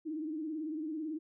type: tone with vibrato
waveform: sine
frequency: 311.1 Hz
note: D#4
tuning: in tune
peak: -35 dBFS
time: 0.05-1.19 s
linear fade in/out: 20 ms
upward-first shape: sine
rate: 18 Hz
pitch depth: 84 cents each way
effects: none